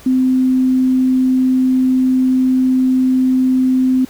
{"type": "tone", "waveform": "sine", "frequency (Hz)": 258, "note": "C4", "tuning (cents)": -24, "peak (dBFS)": -10, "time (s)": [0.06, 4.05], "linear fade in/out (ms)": 5, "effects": ["pink hiss -41 dBFS RMS until 4.09 s"]}